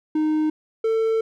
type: tone pair in turn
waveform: triangle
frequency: 309 / 446.9 Hz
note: D#4 / A4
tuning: -12 / +27 cents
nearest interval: tritone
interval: 639 cents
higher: second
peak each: -16 dBFS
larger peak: neither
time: 0.15-0.5 / 0.84-1.21 s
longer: second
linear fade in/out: 5 ms
effects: none